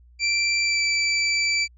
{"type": "tone with pitch glide", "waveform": "25% pulse", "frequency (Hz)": [2349, 2326], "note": ["D7", "D7"], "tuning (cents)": [0, -17], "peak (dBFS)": -16, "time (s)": [0.19, 1.68], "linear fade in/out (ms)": 50, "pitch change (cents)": -17, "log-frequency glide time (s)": [0.63, 0.81], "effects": ["added 60 Hz sine -49 dBFS peak until 1.77 s", "resampled to 22050 Hz"]}